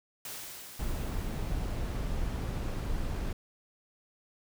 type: noise with exponential decay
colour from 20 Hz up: white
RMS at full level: -40 dBFS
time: 0.25-2.83 s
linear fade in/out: 2 ms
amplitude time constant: 560 ms
type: noise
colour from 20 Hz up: brown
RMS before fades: -33 dBFS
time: 0.79-3.33 s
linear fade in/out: 5 ms
effects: none